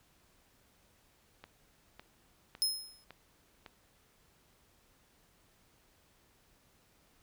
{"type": "click train", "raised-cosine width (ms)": 0.3, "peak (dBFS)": -32, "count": 5, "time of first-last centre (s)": [1.44, 3.662], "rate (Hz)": 1.8}
{"type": "tone with exponential decay", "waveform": "sawtooth", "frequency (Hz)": 5150, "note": "E8", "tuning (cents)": -41, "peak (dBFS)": -23, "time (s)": [2.62, 3.04], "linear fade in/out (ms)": 0, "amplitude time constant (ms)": 91}
{"effects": ["pink hiss -68 dBFS RMS until 7.22 s"]}